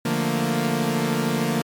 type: chord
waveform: sawtooth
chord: Bb major seventh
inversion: first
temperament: equal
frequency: 146.83 / 174.61 / 220 / 233.1 Hz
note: D3 / F3 / A3 / Bb3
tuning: 0 / 0 / 0 / 0 cents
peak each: -23 / -23 / -25 / -20 dBFS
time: 0.05-1.62 s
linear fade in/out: 5 ms
effects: MP3 96 kbps

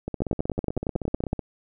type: two click trains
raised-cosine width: 2 ms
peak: -16 / -11 dBFS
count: 22 / 13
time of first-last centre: 0.08-1.393 / 0.22-1.331 s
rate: 16 / 10.8 Hz
effects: none

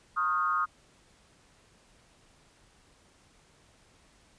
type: tone with frequency modulation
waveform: sine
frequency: 1244.5 Hz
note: D#6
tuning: in tune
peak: -25 dBFS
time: 0.16-0.66 s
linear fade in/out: 20 ms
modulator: 160 Hz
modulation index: 0.89
effects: pink hiss -62 dBFS RMS until 4.38 s + resampled to 22050 Hz

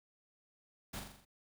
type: noise with echo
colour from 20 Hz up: pink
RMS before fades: -43 dBFS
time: 0.93-1 s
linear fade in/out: 10 ms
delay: 42 ms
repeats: 6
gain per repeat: -4 dB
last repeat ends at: 1.252 s
effects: none

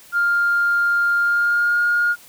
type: tone with pitch glide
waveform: sine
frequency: 1402 to 1424 Hz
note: F6 to F6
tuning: +6 to +33 cents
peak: -14 dBFS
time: 0.12-2.16 s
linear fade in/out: 50 ms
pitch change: +27 cents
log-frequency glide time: 1.2-1.8 s
effects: tanh soft clip ceiling -10 dBFS + white hiss -46 dBFS RMS until 2.28 s

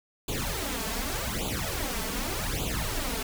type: noise with flanger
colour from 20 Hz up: pink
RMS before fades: -31 dBFS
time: 0.28-3.23 s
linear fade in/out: 5 ms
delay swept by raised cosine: 0.27 to 4.57 ms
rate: 0.85 Hz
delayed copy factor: +0.9
effects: none

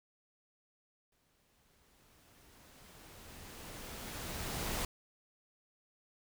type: noise with exponential growth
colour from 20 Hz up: pink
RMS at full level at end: -36 dBFS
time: 1.12-4.85 s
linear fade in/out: 2 ms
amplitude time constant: 810 ms
effects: none

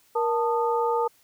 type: tone cluster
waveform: sine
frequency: 471.2 / 886 / 1231 Hz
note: A#4 / A5 / D#6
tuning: +19 / +12 / -19 cents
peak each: -24 / -25 / -30 dBFS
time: 0.15-1.08 s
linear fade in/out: 10 ms
effects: white hiss -61 dBFS RMS until 1.23 s

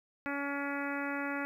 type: harmonic tone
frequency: 282.4 Hz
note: C#4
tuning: 32 cents sharp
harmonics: 1 / 2 / 3 / 4 / 5 / 6 / 7 / 8 / 9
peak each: -37 / -42 / -43 / -45 / -40 / -43 / -43 / -48 / -48 dBFS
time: 0.26-1.45 s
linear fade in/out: 0 ms
effects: 11-bit

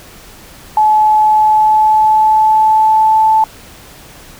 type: tone with pitch glide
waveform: sine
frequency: 858 to 875.5 Hz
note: A5 to A5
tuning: -44 to -9 cents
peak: -6 dBFS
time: 0.77-3.44 s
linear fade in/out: 2 ms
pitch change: +35 cents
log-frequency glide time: 1.26-3.32 s
effects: pink hiss -37 dBFS RMS until 4.39 s

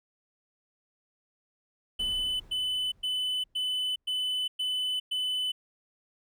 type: tone bursts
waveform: triangle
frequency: 3009 Hz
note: F#7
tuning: 28 cents sharp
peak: -26 dBFS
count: 7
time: 1.99-5.52 s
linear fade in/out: 10 ms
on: 410 ms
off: 110 ms
type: noise with exponential decay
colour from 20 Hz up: brown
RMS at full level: -42 dBFS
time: 1.99-4.11 s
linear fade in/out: 5 ms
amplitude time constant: 460 ms
effects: none

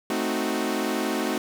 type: chord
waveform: sawtooth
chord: A diminished seventh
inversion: none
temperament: equal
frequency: 220 / 261.6 / 311.1 / 370 Hz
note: A3 / C4 / Eb4 / Gb4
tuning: 0 / 0 / 0 / 0 cents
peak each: -26 dBFS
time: 0.1-1.38 s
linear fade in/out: 2 ms
effects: none

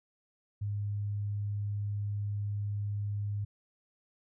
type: tone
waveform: sine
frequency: 102.6 Hz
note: G#2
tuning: 21 cents flat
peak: -31 dBFS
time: 0.61-3.45 s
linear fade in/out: 10 ms
effects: none

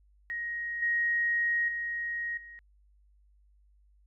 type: tone with level steps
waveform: sine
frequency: 1881 Hz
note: A#6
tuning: 15 cents sharp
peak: -32 / -25 / -31 / -45 dBFS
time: 0.3-2.59 s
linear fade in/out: 0 ms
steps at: 0.82 / 1.68 / 2.37 s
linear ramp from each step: 5 ms
effects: added 50 Hz sine -60 dBFS peak until 4.06 s

